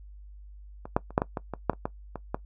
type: clicks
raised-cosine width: 1 ms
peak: -24 / -8 / -29 / -6 / -11 / -16 / -18 / -7 / -25 / -14 / -20 / -14 dBFS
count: 12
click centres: 0.855 / 0.965 / 1.106 / 1.179 / 1.219 / 1.372 / 1.537 / 1.697 / 1.733 / 1.855 / 2.157 / 2.345 s
effects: noise-tail reverb RT60 0.1 s tail -19 dB re dry + added 50 Hz sine -44 dBFS peak until 2.45 s